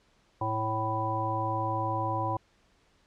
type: harmonic tone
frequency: 110 Hz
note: A2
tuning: in tune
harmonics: 1 / 3 / 5 / 7 / 9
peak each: -33 / -37 / -37 / -34 / -31 dBFS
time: 0.41-2.37 s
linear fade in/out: 5 ms
effects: pink hiss -66 dBFS RMS until 3.06 s + low-pass 6000 Hz 12 dB/octave